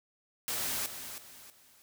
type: noise with echo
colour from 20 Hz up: white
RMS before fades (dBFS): -34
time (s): 0.48-0.86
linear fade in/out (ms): 0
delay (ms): 320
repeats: 3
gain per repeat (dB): -9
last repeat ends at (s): 1.82
effects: none